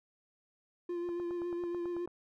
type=tone with vibrato; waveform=triangle; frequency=347.9 Hz; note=F4; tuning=7 cents flat; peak=-32 dBFS; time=0.89-2.06 s; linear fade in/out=5 ms; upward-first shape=sine; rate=7.2 Hz; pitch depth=21 cents each way
type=click train; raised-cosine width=1 ms; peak=-34 dBFS; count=10; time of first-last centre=1.09-2.076 s; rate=9.13 Hz
effects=none